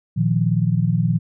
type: chord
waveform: sine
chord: Bb suspended fourth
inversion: none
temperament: equal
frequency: 116.54 / 155.56 / 174.61 Hz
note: Bb2 / Eb3 / F3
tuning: 0 / 0 / 0 cents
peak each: -20 dBFS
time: 0.16-1.19 s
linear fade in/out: 20 ms
effects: none